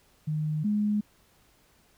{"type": "tone pair in turn", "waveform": "sine", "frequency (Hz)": [153.4, 208.9], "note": ["D#3", "G#3"], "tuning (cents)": [-24, 10], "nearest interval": "perfect fourth", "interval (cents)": 534, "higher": "second", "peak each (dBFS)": [-26, -23], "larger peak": "second", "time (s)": [[0.27, 0.64], [0.64, 1.01]], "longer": "neither", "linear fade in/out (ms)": 10, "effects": ["pink hiss -63 dBFS RMS until 1.97 s"]}